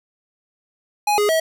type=tone with pitch steps; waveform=square; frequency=832 / 415 / 644 Hz; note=G#5 / G#4 / E5; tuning=+3 / -1 / -41 cents; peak=-16 dBFS; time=1.07-1.4 s; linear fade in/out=5 ms; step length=110 ms; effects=none